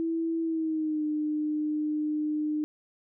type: tone with pitch glide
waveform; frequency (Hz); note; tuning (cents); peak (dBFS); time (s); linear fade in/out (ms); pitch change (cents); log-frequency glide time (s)
sine; 328.6 to 303.1; E4 to D#4; -5 to -45; -26; 0-2.64; 0; -140; 0.42-1.04
effects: none